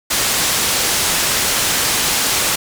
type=low-pass noise; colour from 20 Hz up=white; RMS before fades=-17 dBFS; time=0.1-2.56 s; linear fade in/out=10 ms; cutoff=9400 Hz; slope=12 dB/octave; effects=none